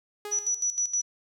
sawtooth tone with exponential decay, 415.3 Hz, G#4, in tune, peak -29 dBFS, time 0.25-0.69 s, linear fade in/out 2 ms, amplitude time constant 94 ms
sine tone with tremolo, 5900 Hz, F#8, 6 cents flat, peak -23 dBFS, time 0.31-1.02 s, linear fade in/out 20 ms, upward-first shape square, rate 6.4 Hz, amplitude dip 75%
effects none

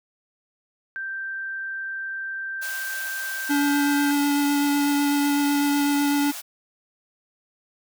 sine tone, 1568 Hz, G6, in tune, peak -28 dBFS, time 0.96-4.11 s, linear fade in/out 0 ms
white high-pass noise, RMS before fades -35 dBFS, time 2.61-6.42 s, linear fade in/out 20 ms, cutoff 560 Hz, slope 96 dB/octave
square tone with vibrato, 286.7 Hz, D4, 42 cents flat, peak -20 dBFS, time 3.49-6.32 s, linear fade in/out 20 ms, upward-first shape sine, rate 8 Hz, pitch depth 10 cents each way
effects none

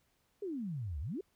sine exponential two-way sweep, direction down then up, 426.5 to 66.1 to 426.5 Hz, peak -36 dBFS, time 0.42-1.21 s, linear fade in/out 5 ms, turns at 1 s, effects pink hiss -75 dBFS RMS until 1.35 s

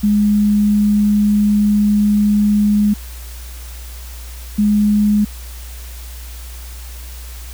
sine tone pair in turn, 207.7 / 208.5 Hz, G#3 / G#3, 0 / +7 cents, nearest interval unison, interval 7 cents, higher second, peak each -10 dBFS, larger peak neither, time 0.03-2.94 / 4.58-5.25 s, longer first, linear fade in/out 10 ms, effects added 60 Hz sine -29 dBFS peak until 7.53 s + white hiss -38 dBFS RMS until 7.53 s

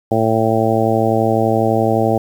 harmonic tone, 111.8 Hz, A2, 28 cents sharp, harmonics 1 / 2 / 3 / 4 / 5 / 6 / 7, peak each -20 / -20 / -20 / -20 / -20 / -20 / -20 dBFS, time 0.11-2.18 s, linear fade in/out 5 ms, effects 7-bit

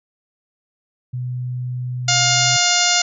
sine tone with pitch glide, 125 to 125.87 Hz, B2 to B2, +21 to +33 cents, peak -22 dBFS, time 1.13-2.57 s, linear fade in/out 10 ms, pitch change +12 cents, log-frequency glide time 2.25-2.4 s
harmonic tone, 708 Hz, F5, 23 cents sharp, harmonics 1 / 2 / 3 / 4 / 5 / 6 / 7 / 8 / 9 / 10, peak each -23 / -23 / -23 / -23 / -23 / -23 / -23 / -23 / -23 / -23 dBFS, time 2.08-3.02 s, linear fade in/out 5 ms
effects none

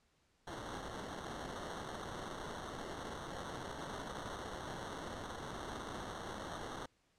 white noise with sample-and-hold, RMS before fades -45 dBFS, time 0.47-6.86 s, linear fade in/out 5 ms, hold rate 2450 Hz, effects pink hiss -75 dBFS RMS until 7.18 s + low-pass 8000 Hz 12 dB/octave

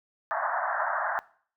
pink band-pass noise, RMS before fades -29 dBFS, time 0.31-1.19 s, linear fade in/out 0 ms, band 620 to 1800 Hz, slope 96 dB/octave, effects noise-tail reverb RT60 0.5 s tail -21 dB re dry

